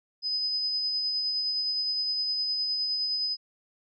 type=tone with tremolo; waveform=sine; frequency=5020 Hz; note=D#8; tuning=15 cents sharp; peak=-25 dBFS; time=0.22-3.37 s; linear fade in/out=50 ms; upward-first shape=sine; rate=9.7 Hz; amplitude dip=25%; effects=none